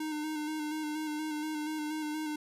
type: tone with vibrato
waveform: square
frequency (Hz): 306.2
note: D#4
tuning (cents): -28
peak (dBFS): -34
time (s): 0-2.36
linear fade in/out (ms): 5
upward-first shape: square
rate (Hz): 4.2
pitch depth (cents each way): 25
effects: resampled to 32000 Hz